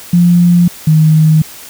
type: tone pair in turn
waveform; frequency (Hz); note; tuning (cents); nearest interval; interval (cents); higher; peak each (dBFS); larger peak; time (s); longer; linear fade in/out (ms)
sine; 174.61 / 156.48; F3 / D#3; 0 / +10; major second; 190; first; -4; neither; 0.13-0.68 / 0.87-1.42; neither; 5
effects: white hiss -32 dBFS RMS until 1.69 s